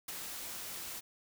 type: noise with ADSR envelope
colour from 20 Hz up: white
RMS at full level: -40 dBFS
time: 0.08-1.01 s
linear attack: 6 ms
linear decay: 30 ms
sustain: -3 dB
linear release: 24 ms
effects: none